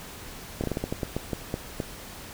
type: slowing click train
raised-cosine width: 2 ms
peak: -14 dBFS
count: 12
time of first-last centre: 0.61-1.802 s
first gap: 28 ms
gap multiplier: 1.25
effects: pink hiss -42 dBFS RMS until 2.33 s

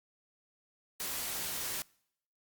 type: noise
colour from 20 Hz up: white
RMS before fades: -37 dBFS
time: 1-1.82 s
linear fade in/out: 0 ms
effects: noise-tail reverb RT60 0.7 s tail -25 dB re dry + Opus 48 kbps

